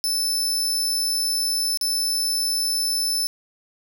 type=tone with dropouts; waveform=sawtooth; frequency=5274 Hz; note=E8; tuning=in tune; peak=-18 dBFS; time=0.04-3.27 s; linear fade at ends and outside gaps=0 ms; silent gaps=1.773-1.812 s; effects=none